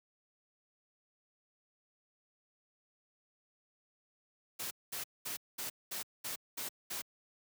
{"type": "noise bursts", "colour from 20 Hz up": "white", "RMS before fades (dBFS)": -40, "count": 8, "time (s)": [4.59, 7.02], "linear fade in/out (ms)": 10, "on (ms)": 120, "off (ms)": 210, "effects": ["high-pass 100 Hz 12 dB/octave"]}